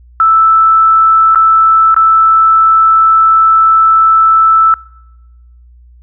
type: tone with dropouts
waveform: sine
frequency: 1318.5 Hz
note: E6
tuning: in tune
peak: -4 dBFS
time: 0.2-4.74 s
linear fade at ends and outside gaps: 1 ms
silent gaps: 1.348-1.357 / 1.944-1.964 s
effects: noise-tail reverb RT60 1.0 s tail -25 dB re dry + added 60 Hz sine -37 dBFS peak until 6.02 s